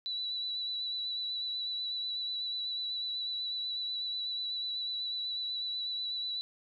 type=tone with vibrato; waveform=sine; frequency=3951 Hz; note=B7; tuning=in tune; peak=-33 dBFS; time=0.06-6.41 s; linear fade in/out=0 ms; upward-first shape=sine; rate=8.1 Hz; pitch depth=20 cents each way; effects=none